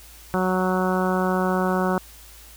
harmonic tone, 185 Hz, F#3, in tune, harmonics 1 / 2 / 3 / 4 / 5 / 6 / 7 / 8, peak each -23 / -26 / -28 / -29 / -30 / -31 / -31 / -32 dBFS, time 0.34-1.98 s, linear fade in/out 0 ms, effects added 56 Hz sine -47 dBFS peak until 2.56 s + white hiss -47 dBFS RMS until 2.56 s

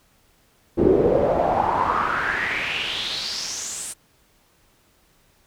brown noise with band-pass filter sweep, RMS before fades -22 dBFS, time 0.77-3.94 s, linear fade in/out 20 ms, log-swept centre 340 to 9100 Hz, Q 5, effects pink hiss -60 dBFS RMS until 5.46 s

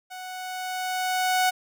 sawtooth tone with level ramp, 740 Hz, F#5, in tune, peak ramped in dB -33 to -15 dBFS, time 0.1-1.51 s, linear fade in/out 20 ms, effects none

